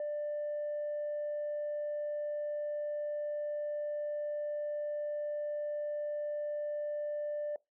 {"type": "tone", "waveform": "sine", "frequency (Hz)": 592, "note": "D5", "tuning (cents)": 14, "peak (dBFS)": -32, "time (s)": [0, 7.56], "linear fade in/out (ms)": 2, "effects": ["noise-tail reverb RT60 0.2 s tail -23 dB re dry", "tanh soft clip ceiling -31 dBFS"]}